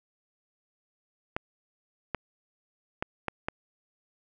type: clicks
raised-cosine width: 0.5 ms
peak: -14 dBFS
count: 5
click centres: 1.365 / 2.147 / 3.025 / 3.283 / 3.485 s
effects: none